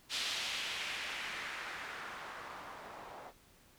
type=noise with low-pass filter sweep; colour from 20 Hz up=blue; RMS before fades=-42 dBFS; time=0.09-3.33 s; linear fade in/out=50 ms; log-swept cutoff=3900 to 750 Hz; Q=1.5; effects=pink hiss -64 dBFS RMS until 3.78 s